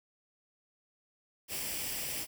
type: noise with comb filter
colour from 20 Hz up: white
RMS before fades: -37 dBFS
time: 1.48-2.27 s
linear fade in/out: 50 ms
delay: 0.38 ms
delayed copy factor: +0.55
effects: none